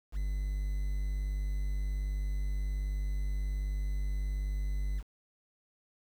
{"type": "tone with quantisation", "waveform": "triangle", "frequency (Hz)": 49.36, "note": "G1", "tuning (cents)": 13, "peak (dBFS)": -28, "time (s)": [0.12, 5.03], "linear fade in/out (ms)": 50, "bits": 9, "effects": []}